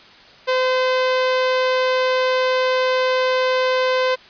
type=tone; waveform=sawtooth; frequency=513 Hz; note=C5; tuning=34 cents flat; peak=-12 dBFS; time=0.47-4.16 s; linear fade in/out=20 ms; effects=white hiss -45 dBFS RMS until 4.29 s + resampled to 11025 Hz